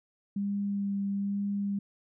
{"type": "tone with vibrato", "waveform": "sine", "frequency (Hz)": 200.1, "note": "G3", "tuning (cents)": 36, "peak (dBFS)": -28, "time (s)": [0.36, 1.79], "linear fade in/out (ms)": 5, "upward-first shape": "sine", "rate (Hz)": 1.1, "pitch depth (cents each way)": 12, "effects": []}